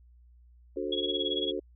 sine chord, D dominant seventh, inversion none, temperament just, 293.7 / 367.1 / 440.5 / 528.6 Hz, D4 / F#4 / A4 / C5, 0 / -14 / +2 / +18 cents, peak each -37 / -34 / -36 / -38 dBFS, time 0.76-1.6 s, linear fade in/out 10 ms
sine tone with tremolo, 3334 Hz, G#7, 6 cents sharp, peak -27 dBFS, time 0.92-1.52 s, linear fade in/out 5 ms, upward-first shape sine, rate 18 Hz, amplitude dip 85%
effects added 60 Hz sine -54 dBFS peak until 1.75 s

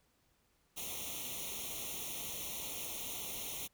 white noise with comb filter, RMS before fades -42 dBFS, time 0.76-3.68 s, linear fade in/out 20 ms, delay 0.31 ms, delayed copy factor +0.95, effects pink hiss -74 dBFS RMS until 3.73 s

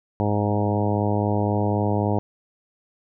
harmonic tone with a mistuned harmonic, 103.83 Hz, G#2, in tune, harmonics 1 / 2 / 3 / 4 / 5 / 6 / 7 / 8 / 9, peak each -23 / -26 / -28 / -29 / -30 / -31 / -31 / -32 / -33 dBFS, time 0.2-2.19 s, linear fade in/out 0 ms, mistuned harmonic 1, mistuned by -17 cents, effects none

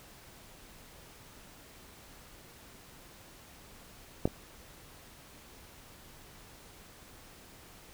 clicks, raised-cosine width 2 ms, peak -12 / -26 dBFS, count 2, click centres 4.255 / 4.276 s, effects pink hiss -54 dBFS RMS until 7.93 s

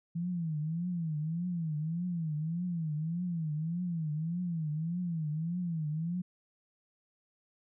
sine tone with vibrato, 164.3 Hz, E3, 5 cents flat, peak -31 dBFS, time 0.15-6.22 s, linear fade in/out 10 ms, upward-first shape triangle, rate 1.7 Hz, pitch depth 180 cents each way, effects none

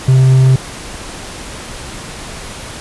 triangle tone, 130.81 Hz, C3, in tune, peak -3 dBFS, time 0.08-0.56 s, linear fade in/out 5 ms, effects pink hiss -28 dBFS RMS until 2.8 s + resampled to 24000 Hz

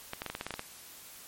clicks, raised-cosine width 0.3 ms, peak -19 dBFS, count 10, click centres 0.134 / 0.219 / 0.263 / 0.3 / 0.351 / 0.411 / 0.466 / 0.507 / 0.54 / 0.594 s, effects white hiss -50 dBFS RMS until 1.27 s + MP3 64 kbps

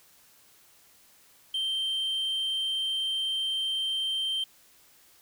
sine tone, 3136 Hz, G7, in tune, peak -24 dBFS, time 1.54-4.44 s, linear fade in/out 5 ms, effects tanh soft clip ceiling -26 dBFS + white hiss -59 dBFS RMS until 5.21 s

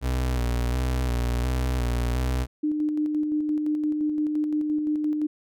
35% pulse tone with vibrato, 61.7 Hz, B1, 1 cent flat, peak -21 dBFS, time 0.01-2.47 s, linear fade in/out 50 ms, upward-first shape square, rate 1.4 Hz, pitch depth 41 cents each way
sine tone with tremolo, 302.3 Hz, D#4, 50 cents flat, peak -21 dBFS, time 2.63-5.27 s, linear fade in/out 10 ms, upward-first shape square, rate 5.8 Hz, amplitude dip 30%
effects none

